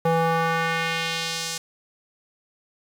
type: tone with band-pass filter sweep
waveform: square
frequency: 164.81 Hz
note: E3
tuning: in tune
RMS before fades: -24 dBFS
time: 0.05-1.58 s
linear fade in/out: 5 ms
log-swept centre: 640 to 6700 Hz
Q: 1.2
effects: 7-bit